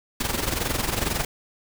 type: noise with amplitude modulation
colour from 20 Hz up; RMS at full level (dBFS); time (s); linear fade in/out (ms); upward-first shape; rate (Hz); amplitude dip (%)
pink; -23; 0.2-1.25; 5; sine; 22.1; 70
effects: none